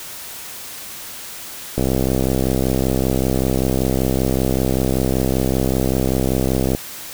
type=click train; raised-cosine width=2 ms; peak=-5 dBFS; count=325; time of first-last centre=1.78-6.749 s; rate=65.2 Hz; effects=white hiss -33 dBFS RMS until 7.13 s

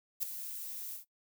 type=noise with ADSR envelope; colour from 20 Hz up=violet; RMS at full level=-30 dBFS; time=0.2-1.05 s; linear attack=30 ms; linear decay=4 ms; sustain=-12 dB; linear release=120 ms; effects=noise-tail reverb RT60 0.1 s tail -18 dB re dry

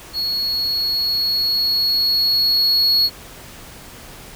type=tone with level ramp; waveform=triangle; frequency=4342 Hz; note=C#8; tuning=37 cents flat; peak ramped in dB=-18 to -11 dBFS; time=0.13-3.1 s; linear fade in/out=50 ms; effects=pink hiss -39 dBFS RMS until 4.35 s

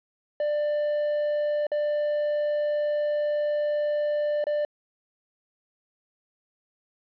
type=tone with dropouts; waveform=triangle; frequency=593 Hz; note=D5; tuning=17 cents sharp; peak=-21 dBFS; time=0.4-4.65 s; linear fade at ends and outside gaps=2 ms; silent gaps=1.668-1.717 / 4.441-4.468 s; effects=resampled to 11025 Hz + 10-bit

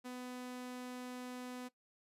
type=tone; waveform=sawtooth; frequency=250 Hz; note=B3; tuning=21 cents sharp; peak=-40 dBFS; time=0.04-1.69 s; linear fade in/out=20 ms; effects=noise-tail reverb RT60 0.1 s tail -17 dB re dry + resampled to 32000 Hz

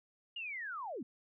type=linear sweep; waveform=sine; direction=down; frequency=2891 to 194.9 Hz; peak=-39 dBFS; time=0.36-1.03 s; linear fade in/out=5 ms; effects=none

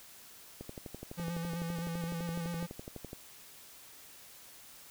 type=click train; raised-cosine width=2 ms; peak=-29 dBFS; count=31; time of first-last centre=0.61-3.131 s; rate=11.9 Hz
type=tone with vibrato; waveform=square; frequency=169.5 Hz; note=E3; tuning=49 cents sharp; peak=-36 dBFS; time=1.17-2.67 s; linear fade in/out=20 ms; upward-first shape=square; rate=7.7 Hz; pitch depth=29 cents each way
effects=white hiss -54 dBFS RMS until 4.9 s

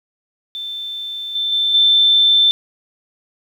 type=tone with level steps; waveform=sine; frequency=3547 Hz; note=A7; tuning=13 cents sharp; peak=-24 / -17 / -14 / -9 dBFS; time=0.55-2.51 s; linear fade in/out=0 ms; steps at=1.35 / 1.52 / 1.74 s; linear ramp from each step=5 ms; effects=8-bit

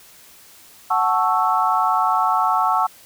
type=chord; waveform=sine; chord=F# minor seventh; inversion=none; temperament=equal; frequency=740 / 880 / 1108.7 / 1318.5 Hz; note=F#5 / A5 / C#6 / E6; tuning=0 / 0 / 0 / 0 cents; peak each=-21 dBFS; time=0.9-2.87 s; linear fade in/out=10 ms; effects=white hiss -47 dBFS RMS until 3.05 s

